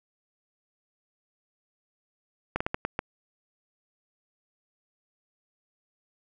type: slowing click train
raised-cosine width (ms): 0.5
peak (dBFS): -12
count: 6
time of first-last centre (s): 2.56-2.991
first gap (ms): 45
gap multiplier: 1.33
effects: none